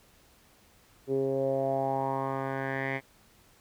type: tone with low-pass filter sweep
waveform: 10% pulse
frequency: 134.8 Hz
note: C#3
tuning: 48 cents flat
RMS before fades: -30 dBFS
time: 1.07-3.01 s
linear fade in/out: 50 ms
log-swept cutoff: 380 to 2200 Hz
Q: 4.6
effects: pink hiss -61 dBFS RMS until 3.6 s